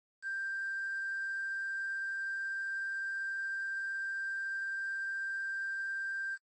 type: tone with quantisation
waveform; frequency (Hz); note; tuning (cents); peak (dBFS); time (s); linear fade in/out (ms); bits
sine; 1579; G6; +12; -34; 0.22-6.38; 50; 9
effects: noise-tail reverb RT60 0.1 s tail -25 dB re dry + MP3 32 kbps